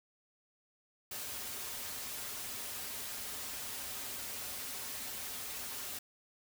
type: noise with comb filter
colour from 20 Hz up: white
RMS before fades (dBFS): -42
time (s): 1.11-5.99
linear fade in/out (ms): 5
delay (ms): 6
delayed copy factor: -0.6
effects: none